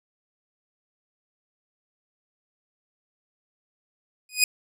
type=tone with exponential growth; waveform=15% pulse; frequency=2489 Hz; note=D#7; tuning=in tune; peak=-6 dBFS; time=4.29-4.44 s; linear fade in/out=2 ms; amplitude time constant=31 ms; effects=none